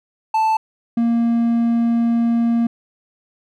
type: tone pair in turn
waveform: triangle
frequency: 880 / 233.1 Hz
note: A5 / A#3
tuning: 0 / 0 cents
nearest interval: octave + major seventh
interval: 2300 cents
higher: first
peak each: -12 dBFS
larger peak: neither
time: 0.34-0.57 / 0.97-2.67 s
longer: second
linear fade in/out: 5 ms
effects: none